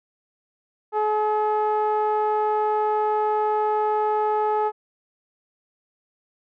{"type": "tone with low-pass filter", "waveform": "sawtooth", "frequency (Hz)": 426.2, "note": "G#4", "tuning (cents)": 45, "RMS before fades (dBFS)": -22, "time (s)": [0.92, 4.72], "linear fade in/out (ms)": 50, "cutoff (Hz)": 1000, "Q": 3.9, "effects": []}